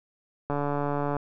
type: click train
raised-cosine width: 1 ms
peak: -15 dBFS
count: 97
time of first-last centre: 0.5-1.167 s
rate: 144 Hz
effects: none